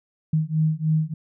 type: beating tone pair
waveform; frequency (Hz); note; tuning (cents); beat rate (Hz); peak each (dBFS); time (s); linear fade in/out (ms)
sine; 155.2 / 158.5; D#3 / D#3; -4 / +32; 3.3; -22; 0.33-1.14; 5
effects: none